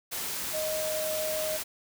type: tone in noise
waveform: sine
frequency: 622.3 Hz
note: D#5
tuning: in tune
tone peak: -30 dBFS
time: 0.53-1.58 s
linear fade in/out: 20 ms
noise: white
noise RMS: -34 dBFS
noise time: 0.11-1.64 s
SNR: +1 dB
effects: none